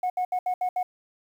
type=tone bursts at uneven times; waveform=sine; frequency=730 Hz; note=F#5; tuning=24 cents flat; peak=-21 dBFS; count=6; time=0.03-0.1 / 0.17-0.25 / 0.32-0.39 / 0.46-0.54 / 0.61-0.69 / 0.76-0.83 s; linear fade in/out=5 ms; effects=tanh soft clip ceiling -21 dBFS + 9-bit